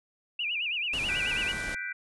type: tone with vibrato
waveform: sine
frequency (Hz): 2637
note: E7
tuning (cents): 0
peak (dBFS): -28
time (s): 0.39-1.52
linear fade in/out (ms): 5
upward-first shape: sine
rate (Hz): 9.2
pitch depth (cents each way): 190
type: noise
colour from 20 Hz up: pink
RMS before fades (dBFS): -38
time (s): 0.93-1.75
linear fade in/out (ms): 5
type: chord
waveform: sine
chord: G major seventh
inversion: third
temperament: equal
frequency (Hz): 1480 / 1568 / 1975.5 / 2349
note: F#6 / G6 / B6 / D7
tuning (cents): 0 / 0 / 0 / 0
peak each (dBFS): -38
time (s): 1.08-1.93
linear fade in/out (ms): 10
effects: resampled to 24000 Hz